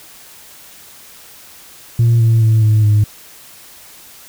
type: tone with pitch steps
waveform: sine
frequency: 116.8 / 113.74 / 110.76 / 107.85 / 105.02 Hz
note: A#2 / A#2 / A2 / A2 / G#2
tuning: +4 / -42 / +12 / -34 / +20 cents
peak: -6 dBFS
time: 1.99-3.04 s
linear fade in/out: 5 ms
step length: 210 ms
effects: tanh soft clip ceiling -6 dBFS + white hiss -40 dBFS RMS until 4.28 s